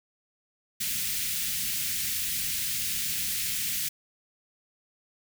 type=band-stop noise; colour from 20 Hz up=white; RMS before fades=-30 dBFS; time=0.8-3.89 s; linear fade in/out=10 ms; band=220 to 1900 Hz; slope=24 dB/octave; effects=none